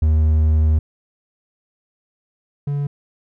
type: tone pair in turn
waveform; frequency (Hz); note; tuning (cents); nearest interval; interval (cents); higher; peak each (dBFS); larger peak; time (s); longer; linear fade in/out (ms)
triangle; 77.8 / 143.1; D#2 / D3; 0 / -45; major seventh; 1055; second; -10 / -17; first; 0.02-0.79 / 2.67-2.87; first; 5
effects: none